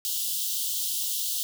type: high-pass noise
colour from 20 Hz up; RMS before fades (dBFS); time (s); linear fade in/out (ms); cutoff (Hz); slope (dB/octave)
white; -29; 0.05-1.43; 0; 2900; 96
effects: none